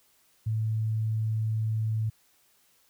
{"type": "tone", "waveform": "sine", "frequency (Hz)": 110, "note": "A2", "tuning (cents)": 0, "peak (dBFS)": -25, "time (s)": [0.46, 2.1], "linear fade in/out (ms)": 10, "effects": ["white hiss -65 dBFS RMS until 2.89 s"]}